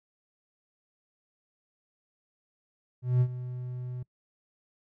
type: tone with ADSR envelope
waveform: triangle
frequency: 124.9 Hz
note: B2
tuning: 20 cents sharp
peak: -17 dBFS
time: 3.02-4.03 s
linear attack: 190 ms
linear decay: 64 ms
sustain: -15 dB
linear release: 6 ms
effects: noise-tail reverb RT60 0.1 s tail -24 dB re dry